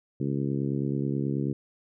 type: harmonic tone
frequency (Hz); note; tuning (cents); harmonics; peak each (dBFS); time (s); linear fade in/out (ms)
69.3; C#2; 0; 2 / 3 / 4 / 5 / 6 / 7; -29 / -32 / -32 / -34 / -38 / -45; 0.2-1.53; 5
effects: none